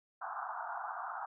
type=band-pass noise; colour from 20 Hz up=pink; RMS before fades=-41 dBFS; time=0.21-1.26 s; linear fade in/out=10 ms; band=700 to 1500 Hz; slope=96 dB/octave; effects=none